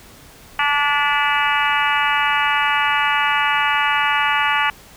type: harmonic tone with a mistuned harmonic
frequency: 290.1 Hz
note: D4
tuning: 21 cents flat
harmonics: 3 / 4 / 5 / 6 / 7 / 8 / 9 / 10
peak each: -21 / -22 / -23 / -24 / -24 / -25 / -26 / -26 dBFS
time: 0.59-4.7 s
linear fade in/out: 2 ms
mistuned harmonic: 7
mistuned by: -31 cents
effects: pink hiss -44 dBFS RMS until 4.96 s